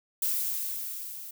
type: noise with level ramp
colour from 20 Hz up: violet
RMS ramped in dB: -27 to -42 dBFS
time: 0.22-1.31 s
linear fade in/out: 5 ms
effects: none